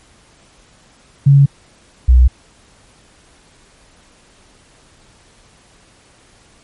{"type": "tone pair in turn", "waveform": "sine", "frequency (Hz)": [139.8, 62.27], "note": ["C#3", "B1"], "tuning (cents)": [15, 15], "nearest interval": "octave + major second", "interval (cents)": 1400, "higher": "first", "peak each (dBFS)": -4, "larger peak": "neither", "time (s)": [[1.26, 1.46], [2.08, 2.28]], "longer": "neither", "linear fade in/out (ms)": 10, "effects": ["pink hiss -49 dBFS RMS until 6.63 s", "MP3 48 kbps"]}